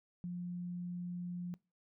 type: tone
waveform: sine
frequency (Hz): 176.7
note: F3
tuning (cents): +21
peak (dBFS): -38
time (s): 0.24-1.54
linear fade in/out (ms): 0
effects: noise-tail reverb RT60 0.3 s tail -24 dB re dry